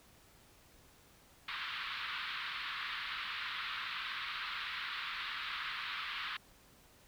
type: band-pass noise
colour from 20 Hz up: pink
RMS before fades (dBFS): -41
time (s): 1.48-6.37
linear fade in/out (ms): 5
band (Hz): 1100 to 4100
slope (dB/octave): 48
effects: pink hiss -63 dBFS RMS until 7.07 s